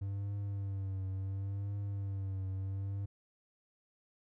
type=tone with vibrato; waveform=triangle; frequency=98 Hz; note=G2; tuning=in tune; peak=-33 dBFS; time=0.01-3.06 s; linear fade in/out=10 ms; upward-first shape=triangle; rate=0.71 Hz; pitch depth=57 cents each way; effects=none